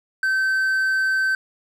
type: tone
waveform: triangle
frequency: 1544 Hz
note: G6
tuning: 27 cents flat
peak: -16 dBFS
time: 0.23-1.35 s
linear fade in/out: 2 ms
effects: none

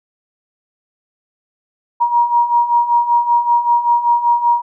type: beating tone pair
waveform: sine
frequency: 947 / 952.2 Hz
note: A#5 / A#5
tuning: +27 / +37 cents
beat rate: 5.2 Hz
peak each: -17 / -12 dBFS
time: 2-4.62 s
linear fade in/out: 20 ms
effects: none

